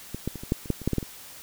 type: clicks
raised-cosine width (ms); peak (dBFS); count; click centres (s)
3; -19 / -14 / -23 / -24 / -9 / -27 / -10 / -25 / -10 / -12 / -11 / -21; 12; 0.146 / 0.276 / 0.357 / 0.435 / 0.521 / 0.658 / 0.703 / 0.817 / 0.876 / 0.933 / 0.983 / 1.028
effects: white hiss -45 dBFS RMS until 1.42 s